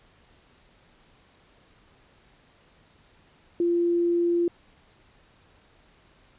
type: tone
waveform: sine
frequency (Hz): 344.6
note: F4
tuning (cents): -23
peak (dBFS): -20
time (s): 3.6-4.48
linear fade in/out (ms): 2
effects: pink hiss -59 dBFS RMS until 6.38 s + resampled to 8000 Hz